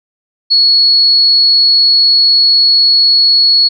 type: tone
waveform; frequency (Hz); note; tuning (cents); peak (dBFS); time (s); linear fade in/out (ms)
sine; 4364; C#8; -28; -5; 0.5-3.69; 20
effects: none